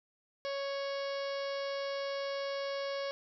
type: harmonic tone with a mistuned harmonic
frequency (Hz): 554.4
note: C#5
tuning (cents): 0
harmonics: 1 / 2 / 3 / 4 / 5 / 6 / 7 / 8 / 9 / 10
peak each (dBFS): -35 / -44 / -47 / -48 / -52 / -51 / -54 / -50 / -52 / -52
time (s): 0.45-3.11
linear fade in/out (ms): 0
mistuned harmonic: 5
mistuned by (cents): +40
effects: none